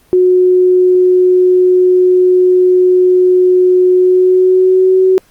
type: tone with pitch glide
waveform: sine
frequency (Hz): 365.3 to 375.1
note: F#4 to F#4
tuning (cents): -22 to +24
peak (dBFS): -5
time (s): 0.13-5.18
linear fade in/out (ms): 0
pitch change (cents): +46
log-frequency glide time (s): 3.93-5
effects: pink hiss -50 dBFS RMS until 5.3 s + Opus 32 kbps